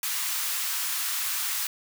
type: high-pass noise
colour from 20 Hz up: white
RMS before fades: -29 dBFS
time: 0.03-1.67 s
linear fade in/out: 2 ms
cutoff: 970 Hz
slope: 24 dB/octave
effects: none